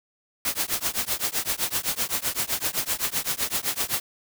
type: noise with tremolo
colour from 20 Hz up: white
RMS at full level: -23 dBFS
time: 0.45-4 s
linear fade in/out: 2 ms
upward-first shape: triangle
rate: 7.8 Hz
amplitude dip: 100%
effects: none